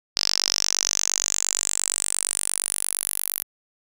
sawtooth tone with band-pass filter sweep, 48.61 Hz, G1, 14 cents flat, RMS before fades -25 dBFS, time 0.16-3.43 s, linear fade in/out 10 ms, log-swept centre 5000 to 12000 Hz, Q 7.8, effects none

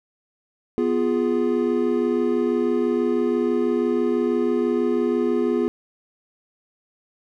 triangle chord, F diminished, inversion second, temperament equal, 246.9 / 349.2 / 415.3 Hz, Cb4 / F4 / Ab4, 0 / 0 / 0 cents, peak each -21 dBFS, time 0.78-5.68 s, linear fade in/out 0 ms, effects none

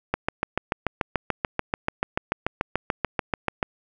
click train, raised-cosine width 0.5 ms, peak -7 dBFS, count 25, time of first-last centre 0.14-3.628 s, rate 6.88 Hz, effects none

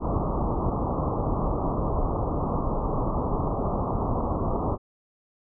pink low-pass noise, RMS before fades -26 dBFS, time 0-4.78 s, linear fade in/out 50 ms, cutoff 1200 Hz, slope 96 dB/octave, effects none

